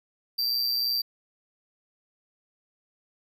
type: tone with amplitude modulation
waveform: square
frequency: 4699 Hz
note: D8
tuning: in tune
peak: -22 dBFS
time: 0.38-1.02 s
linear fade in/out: 10 ms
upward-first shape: sine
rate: 123 Hz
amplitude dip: 60%
effects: none